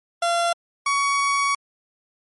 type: tone pair in turn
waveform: 30% pulse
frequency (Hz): 686 / 1122.9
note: F5 / C#6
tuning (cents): -31 / +22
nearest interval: major sixth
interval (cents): 853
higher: second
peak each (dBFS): -16 / -16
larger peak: neither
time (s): 0.22-0.53 / 0.86-1.55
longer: second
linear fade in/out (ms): 5
effects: MP3 48 kbps